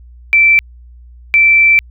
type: tone bursts at uneven times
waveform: sine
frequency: 2334 Hz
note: D7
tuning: 11 cents flat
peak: -5 dBFS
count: 2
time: 0.33-0.59 / 1.34-1.79 s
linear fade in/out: 0 ms
effects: added 60 Hz sine -35 dBFS peak until 1.9 s